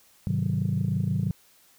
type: chord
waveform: sine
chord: Ab dominant seventh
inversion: none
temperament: just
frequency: 103.83 / 129.78 / 155.74 / 186.89 Hz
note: Ab2 / C3 / Eb3 / Gb3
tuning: 0 / -14 / +2 / +18 cents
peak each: -28 dBFS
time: 0.27-1.31 s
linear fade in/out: 0 ms
effects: tanh soft clip ceiling -16 dBFS + white hiss -59 dBFS RMS until 1.78 s